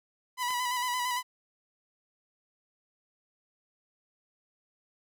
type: tone with vibrato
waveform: sawtooth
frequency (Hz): 990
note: B5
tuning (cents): +4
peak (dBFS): -25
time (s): 0.37-1.23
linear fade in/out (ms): 50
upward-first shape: square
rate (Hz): 8.8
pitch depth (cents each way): 31
type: click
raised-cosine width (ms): 0.2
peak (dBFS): -25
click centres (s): 0.506
effects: none